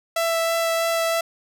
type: tone with vibrato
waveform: sawtooth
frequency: 663 Hz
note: E5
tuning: 10 cents sharp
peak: -16 dBFS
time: 0.16-1.21 s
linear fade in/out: 5 ms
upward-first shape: sine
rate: 3.1 Hz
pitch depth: 9 cents each way
effects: none